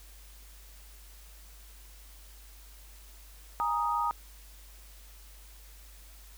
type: chord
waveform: sine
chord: Ab suspended second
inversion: none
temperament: equal with one note detuned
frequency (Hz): 830.6 / 936.1 / 1244.5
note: Ab5 / Bb5 / Eb6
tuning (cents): 0 / +7 / 0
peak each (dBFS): -35 / -30 / -30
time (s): 3.6-4.11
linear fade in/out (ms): 0
effects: added 50 Hz sine -50 dBFS peak until 6.37 s + white hiss -56 dBFS RMS until 6.37 s